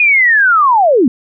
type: linear sweep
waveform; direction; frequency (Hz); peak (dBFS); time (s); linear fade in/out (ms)
sine; down; 2489 to 220; -6; 0-1.08; 2
effects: none